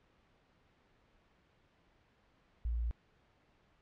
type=tone; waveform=sine; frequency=58 Hz; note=A#1; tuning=8 cents flat; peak=-32 dBFS; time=2.65-2.91 s; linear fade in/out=0 ms; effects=pink hiss -70 dBFS RMS until 3.81 s + low-pass 3000 Hz 12 dB/octave